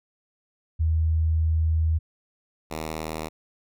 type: tone pair in turn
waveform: sine / 5% pulse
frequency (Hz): 80 / 78.9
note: D#2 / D#2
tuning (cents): +49 / +25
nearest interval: unison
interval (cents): 24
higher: first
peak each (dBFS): -19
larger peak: neither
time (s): 0.79-1.99 / 2.7-3.29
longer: first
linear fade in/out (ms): 20
effects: none

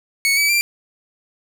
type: tone with pitch steps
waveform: sawtooth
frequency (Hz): 2217 / 2290 / 2365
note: C#7 / D7 / D7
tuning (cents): 0 / -44 / +12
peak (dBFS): -11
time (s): 0.25-0.61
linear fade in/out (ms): 0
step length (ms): 120
effects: none

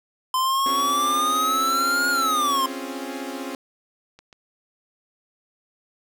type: exponential two-way sweep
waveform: square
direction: up then down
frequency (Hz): 1029 to 1437 to 1041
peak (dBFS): -20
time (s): 0.34-2.66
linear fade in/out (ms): 2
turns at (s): 2.09
type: chord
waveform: sawtooth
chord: Db major seventh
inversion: third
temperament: equal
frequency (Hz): 261.6 / 277.2 / 349.2 / 415.3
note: C4 / Db4 / F4 / Ab4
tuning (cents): 0 / 0 / 0 / 0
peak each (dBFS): -30 / -30 / -33 / -35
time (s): 0.66-3.55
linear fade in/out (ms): 2
type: clicks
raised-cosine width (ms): 0.2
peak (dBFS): -30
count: 3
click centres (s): 2.051 / 4.19 / 4.328
effects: none

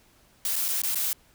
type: noise with dropouts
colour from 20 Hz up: blue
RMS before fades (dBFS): -27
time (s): 0.45-1.13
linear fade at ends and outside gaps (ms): 1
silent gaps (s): 0.557-0.562 / 0.682-0.686 / 0.818-0.835 / 0.946-0.956
effects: pink hiss -60 dBFS RMS until 1.34 s

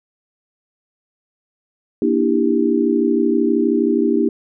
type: chord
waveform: sine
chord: E half-diminished seventh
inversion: second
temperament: just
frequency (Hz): 237.3 / 296.7 / 329.6 / 395.6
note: Bb3 / D4 / E4 / G4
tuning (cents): +31 / +18 / 0 / +16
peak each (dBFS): -19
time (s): 2.02-4.29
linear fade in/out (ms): 2
effects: none

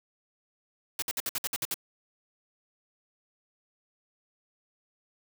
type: noise bursts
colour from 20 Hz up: white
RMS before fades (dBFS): -31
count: 9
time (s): 0.99-1.742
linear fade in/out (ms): 2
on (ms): 32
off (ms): 58
effects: none

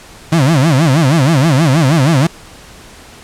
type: tone with vibrato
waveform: 35% pulse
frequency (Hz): 147.3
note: D3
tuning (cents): +6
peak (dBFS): -6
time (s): 0.32-2.27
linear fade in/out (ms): 5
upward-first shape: sine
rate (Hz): 6.3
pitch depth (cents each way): 250
effects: pink hiss -37 dBFS RMS until 3.23 s + low-pass 10000 Hz 12 dB/octave

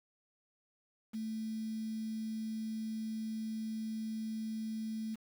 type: tone with quantisation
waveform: sine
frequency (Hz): 220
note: A3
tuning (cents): 0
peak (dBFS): -36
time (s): 1.13-5.16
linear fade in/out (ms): 20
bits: 9
effects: none

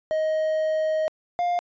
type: tone pair in turn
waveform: triangle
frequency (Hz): 627 / 703.8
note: D#5 / F5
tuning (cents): +13 / +13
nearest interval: major second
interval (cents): 200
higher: second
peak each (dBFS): -19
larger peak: neither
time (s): 0.11-1.08 / 1.39-1.59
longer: first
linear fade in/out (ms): 0
effects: resampled to 16000 Hz

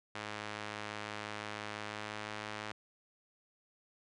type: tone with band-pass filter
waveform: sawtooth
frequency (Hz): 105.9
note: G#2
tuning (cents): +34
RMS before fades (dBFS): -43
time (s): 0.15-2.72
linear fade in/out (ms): 5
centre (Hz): 2000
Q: 0.67
effects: resampled to 22050 Hz

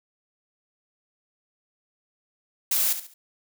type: noise with echo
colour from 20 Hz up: blue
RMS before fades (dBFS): -23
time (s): 2.71-2.93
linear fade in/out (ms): 5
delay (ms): 70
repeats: 3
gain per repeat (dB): -10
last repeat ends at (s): 3.14
effects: none

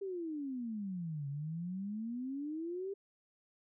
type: exponential two-way sweep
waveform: sine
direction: down then up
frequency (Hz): 402.4 to 138 to 402.4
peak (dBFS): -37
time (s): 0.01-2.94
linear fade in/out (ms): 10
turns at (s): 1.28
effects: none

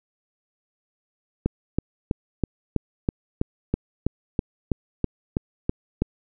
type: click train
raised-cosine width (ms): 3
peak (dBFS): -8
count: 15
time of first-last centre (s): 1.46-6.02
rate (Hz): 3.07
effects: none

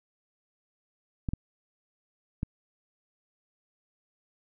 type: clicks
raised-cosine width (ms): 5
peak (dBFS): -17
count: 3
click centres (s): 1.288 / 1.335 / 2.431
effects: none

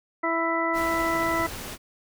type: harmonic tone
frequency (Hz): 331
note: E4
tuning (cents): +7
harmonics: 1 / 2 / 3 / 4 / 6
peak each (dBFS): -29 / -29 / -29 / -29 / -29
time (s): 0.23-1.47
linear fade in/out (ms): 10
type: noise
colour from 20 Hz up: pink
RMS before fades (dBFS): -36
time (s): 0.73-1.78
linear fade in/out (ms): 50
effects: none

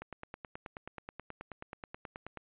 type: click train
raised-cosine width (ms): 0.5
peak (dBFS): -27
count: 23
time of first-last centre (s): 0.02-2.373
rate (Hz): 9.35
effects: resampled to 8000 Hz

